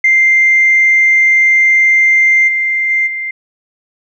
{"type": "tone with level steps", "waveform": "sine", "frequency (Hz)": 2093, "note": "C7", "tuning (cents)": 0, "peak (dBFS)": [-5, -11, -9, -17], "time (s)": [0.04, 3.31], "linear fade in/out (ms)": 5, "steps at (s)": [2.47, 2.89, 3.06], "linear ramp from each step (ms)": 20, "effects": ["tanh soft clip ceiling -1 dBFS"]}